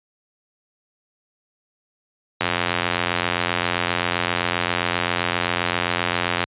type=click train; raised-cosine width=0.3 ms; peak=-3 dBFS; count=354; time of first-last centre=2.41-6.44 s; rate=87.6 Hz; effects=high-pass 80 Hz 12 dB/octave + resampled to 8000 Hz